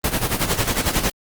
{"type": "noise with tremolo", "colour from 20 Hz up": "pink", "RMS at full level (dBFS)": -18, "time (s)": [0.04, 1.1], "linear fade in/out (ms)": 2, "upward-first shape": "sine", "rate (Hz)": 11, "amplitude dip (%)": 75, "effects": ["Opus 24 kbps"]}